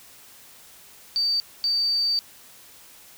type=tone bursts at uneven times; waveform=sine; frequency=4616 Hz; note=D8; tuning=31 cents flat; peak=-20 dBFS; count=2; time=1.16-1.4 / 1.64-2.19 s; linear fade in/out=0 ms; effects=white hiss -49 dBFS RMS until 3.17 s